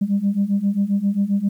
sine beating tone pair, 196 / 203.5 Hz, G3 / G#3, 0 / -35 cents, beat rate 7.5 Hz, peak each -20 / -18 dBFS, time 0.01-1.49 s, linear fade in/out 10 ms, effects tanh soft clip ceiling -11 dBFS + 9-bit

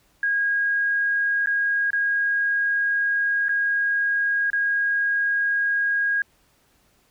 sine tone with dropouts, 1636 Hz, G#6, 26 cents flat, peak -19 dBFS, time 0.23-6.22 s, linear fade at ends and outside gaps 2 ms, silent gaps 1.46-1.471 / 1.905-1.931 / 3.484-3.492 / 4.502-4.531 s, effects pink hiss -62 dBFS RMS until 7.1 s

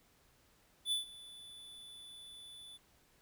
square tone with ADSR envelope, 3479 Hz, A7, 20 cents flat, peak -31 dBFS, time 0.85-2.78 s, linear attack 68 ms, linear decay 130 ms, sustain -20 dB, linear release 23 ms, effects pink hiss -69 dBFS RMS until 3.21 s

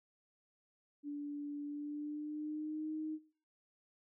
sine tone with pitch glide, 290.3 to 311.1 Hz, D4 to D#4, -20 to 0 cents, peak -38 dBFS, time 1.03-3.19 s, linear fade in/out 50 ms, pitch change +120 cents, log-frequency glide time 1.65-2.92 s, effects noise-tail reverb RT60 0.4 s tail -17 dB re dry

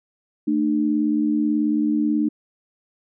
sine tone pair together, 222.5 / 300.9 Hz, A3 / D4, +20 / +42 cents, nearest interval perfect fourth, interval 522 cents, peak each -22 / -19 dBFS, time 0.47-2.29 s, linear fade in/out 10 ms, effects none

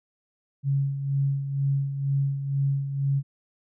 sine tone with tremolo, 138.59 Hz, C#3, in tune, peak -20 dBFS, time 0.63-3.23 s, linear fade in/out 50 ms, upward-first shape sine, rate 2.1 Hz, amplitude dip 60%, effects none

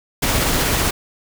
pink noise with tremolo, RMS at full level -17 dBFS, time 0.22-0.91 s, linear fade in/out 10 ms, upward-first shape triangle, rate 16 Hz, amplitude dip 25%, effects none

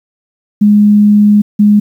sine tone pair in turn, 207.7 / 207.7 Hz, G#3 / G#3, 0 / 0 cents, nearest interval unison, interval 0 cents, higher neither, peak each -3 dBFS, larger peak neither, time 0.61-1.42 / 1.59-1.8 s, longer first, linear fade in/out 10 ms, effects 7-bit

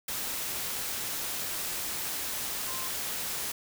sine tone in noise, 1046.5 Hz, C6, in tune, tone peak -42 dBFS, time 2.67-2.88 s, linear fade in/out 5 ms, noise white, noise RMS -34 dBFS, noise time 0.08-3.52 s, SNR -11 dB, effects none

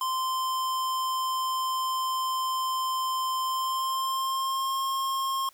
square tone with pitch glide, 1040 to 1072.3 Hz, C6 to C6, -11 to +42 cents, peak -27 dBFS, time 0.01-5.49 s, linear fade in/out 2 ms, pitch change +53 cents, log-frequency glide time 3.43-4.83 s, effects white hiss -59 dBFS RMS until 5.53 s

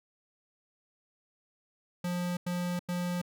square tone bursts, 177 Hz, F3, 23 cents sharp, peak -31 dBFS, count 3, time 2.04-3.216 s, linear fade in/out 5 ms, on 330 ms, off 93 ms, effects none

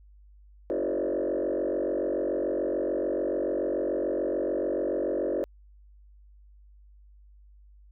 sine tone with frequency modulation, 455 Hz, A#4, 42 cents flat, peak -24 dBFS, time 0.7-5.44 s, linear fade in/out 0 ms, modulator 46.9 Hz, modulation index 3.2, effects tanh soft clip ceiling -22 dBFS + added 50 Hz sine -51 dBFS peak until 7.91 s

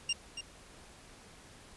25% pulse tone with echo, 2794 Hz, F7, in tune, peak -25 dBFS, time 0.09-0.13 s, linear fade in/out 5 ms, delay 280 ms, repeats 1, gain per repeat -9 dB, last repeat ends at 0.41 s, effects pink hiss -55 dBFS RMS until 1.76 s + resampled to 24000 Hz

